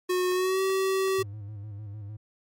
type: tone with pitch glide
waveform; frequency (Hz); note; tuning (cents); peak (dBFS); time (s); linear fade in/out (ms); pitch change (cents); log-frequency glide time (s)
square; 364.1 to 382.9; F#4 to G4; -28 to -41; -24; 0.09-1.23; 10; +87; 0.32-0.61
type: click train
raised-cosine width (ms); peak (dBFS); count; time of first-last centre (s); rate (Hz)
0.5; -32; 3; 0.32-1.08; 2.63
type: tone with vibrato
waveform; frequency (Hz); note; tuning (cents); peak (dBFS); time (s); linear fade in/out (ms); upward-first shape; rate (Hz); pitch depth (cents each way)
triangle; 103.83; G#2; 0; -34; 1.18-2.17; 10; square; 6.6; 57
effects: MP3 64 kbps